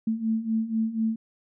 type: beating tone pair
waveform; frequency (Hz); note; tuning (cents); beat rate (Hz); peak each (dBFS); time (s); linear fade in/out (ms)
sine; 220 / 224.1; A3 / A3; 0 / +32; 4.1; -29 / -25; 0.07-1.16; 5
effects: none